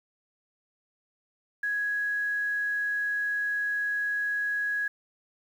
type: tone with quantisation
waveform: sine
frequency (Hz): 1666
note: G#6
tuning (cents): +5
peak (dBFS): -26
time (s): 1.63-4.88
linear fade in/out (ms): 5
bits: 9
effects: none